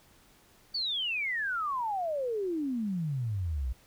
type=exponential sweep; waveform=sine; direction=down; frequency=4632 to 58.27 Hz; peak=-29 dBFS; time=0.74-3.73 s; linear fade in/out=10 ms; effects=pink hiss -61 dBFS RMS until 3.86 s